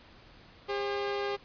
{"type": "tone pair together", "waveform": "sawtooth", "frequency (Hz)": [403.3, 535.7], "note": ["G4", "C5"], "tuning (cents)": [49, 41], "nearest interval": "perfect fourth", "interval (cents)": 492, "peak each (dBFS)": [-27, -35], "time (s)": [0.68, 1.37], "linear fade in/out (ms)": 20, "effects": ["pink hiss -55 dBFS RMS until 1.44 s", "resampled to 11025 Hz"]}